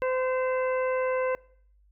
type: harmonic tone with a mistuned harmonic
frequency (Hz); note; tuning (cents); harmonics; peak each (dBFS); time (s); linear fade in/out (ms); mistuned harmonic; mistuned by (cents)
514; C5; -31; 1 / 2 / 3 / 4 / 5; -25 / -33 / -37 / -39 / -43; 0.02-1.35; 0; 5; +52
effects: noise-tail reverb RT60 0.6 s tail -23 dB re dry + added 50 Hz sine -58 dBFS peak until 1.91 s